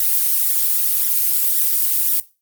violet noise with flanger, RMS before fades -17 dBFS, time 0-2.2 s, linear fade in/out 2 ms, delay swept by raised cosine 0.53 to 4.73 ms, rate 1.9 Hz, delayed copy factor +1, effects noise-tail reverb RT60 0.3 s tail -19 dB re dry + Opus 32 kbps

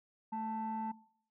sine tone pair together, 220 / 882.3 Hz, A3 / A5, 0 / +5 cents, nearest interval 2 octaves, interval 2405 cents, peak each -39 / -36 dBFS, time 0.32-0.92 s, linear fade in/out 10 ms, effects noise-tail reverb RT60 0.6 s tail -21 dB re dry + tanh soft clip ceiling -31 dBFS

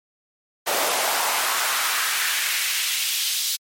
pink noise with high-pass filter sweep, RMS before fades -23 dBFS, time 0.66-3.57 s, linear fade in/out 20 ms, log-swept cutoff 550 to 4200 Hz, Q 1.5, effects MP3 64 kbps

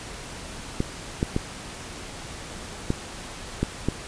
clicks, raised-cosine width 3 ms, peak -9 dBFS, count 6, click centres 0.804 / 1.229 / 1.364 / 2.904 / 3.63 / 3.886 s, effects pink hiss -38 dBFS RMS until 4.07 s + resampled to 22050 Hz

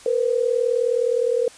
sine tone pair together, 466.3 / 505.9 Hz, A#4 / B4, +1 / +42 cents, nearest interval minor second, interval 141 cents, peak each -20 / -21 dBFS, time 0.06-1.48 s, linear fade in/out 2 ms, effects white hiss -45 dBFS RMS until 1.57 s + resampled to 22050 Hz

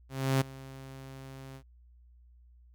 sawtooth tone with ADSR envelope, 133.8 Hz, C3, 39 cents sharp, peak -19 dBFS, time 0.09-1.63 s, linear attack 320 ms, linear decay 12 ms, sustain -21 dB, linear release 75 ms, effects added 60 Hz sine -55 dBFS peak until 2.74 s

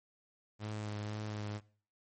sawtooth tone with vibrato, 105.7 Hz, G#2, 31 cents sharp, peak -34 dBFS, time 0.59-1.61 s, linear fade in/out 50 ms, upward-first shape sine, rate 2 Hz, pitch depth 20 cents each way, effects noise-tail reverb RT60 0.5 s tail -22 dB re dry + MP3 32 kbps

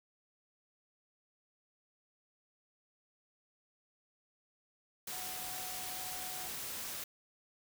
sine tone in noise, 740 Hz, F#5, in tune, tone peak -49 dBFS, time 5.12-6.48 s, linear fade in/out 5 ms, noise white, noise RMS -42 dBFS, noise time 5.07-7.04 s, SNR -10 dB, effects none

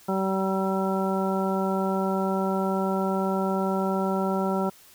harmonic tone, 191.6 Hz, G3, 39 cents flat, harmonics 1 / 2 / 3 / 4 / 5 / 7, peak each -26 / -29 / -31 / -32 / -33 / -34 dBFS, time 0.08-4.7 s, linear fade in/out 10 ms, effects white hiss -53 dBFS RMS until 4.94 s

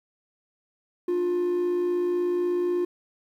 triangle tone pair together, 297.6 / 353.9 Hz, D4 / F4, +23 / +23 cents, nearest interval minor third, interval 300 cents, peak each -32 / -20 dBFS, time 1.08-2.85 s, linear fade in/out 5 ms, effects tanh soft clip ceiling -15 dBFS + 10-bit

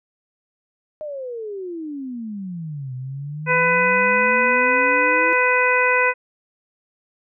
sine exponential two-way sweep, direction down then up, 622.3 to 125.9 to 333.9 Hz, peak -27 dBFS, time 1.01-5.33 s, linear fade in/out 0 ms, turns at 2.94 s
harmonic tone, 500 Hz, B4, 21 cents sharp, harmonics 1 / 2 / 3 / 4 / 5, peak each -21 / -21 / -21 / -21 / -21 dBFS, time 3.46-6.14 s, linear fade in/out 50 ms
effects none

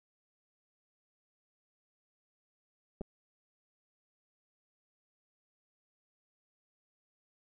clicks, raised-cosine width 2 ms, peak -27 / -28 dBFS, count 2, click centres 3.01 / 3.015 s, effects none

